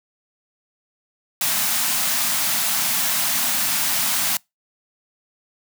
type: band-stop noise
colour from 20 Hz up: white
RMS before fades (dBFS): -21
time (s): 1.41-4.37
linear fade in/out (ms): 2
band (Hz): 290 to 620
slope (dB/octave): 48
effects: noise-tail reverb RT60 0.2 s tail -26 dB re dry + high-pass 150 Hz 12 dB/octave